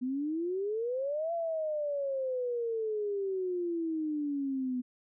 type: exponential two-way sweep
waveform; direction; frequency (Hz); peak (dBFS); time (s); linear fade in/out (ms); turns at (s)
sine; up then down; 246.9 to 683 to 246.9; -30; 0.01-4.82; 20; 1.33
effects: none